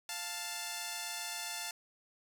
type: tone pair together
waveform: 5% pulse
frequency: 699.3 / 881 Hz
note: F5 / A5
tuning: +2 / +2 cents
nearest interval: major third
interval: 400 cents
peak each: -31 / -28 dBFS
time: 0.09-1.71 s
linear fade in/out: 2 ms
effects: none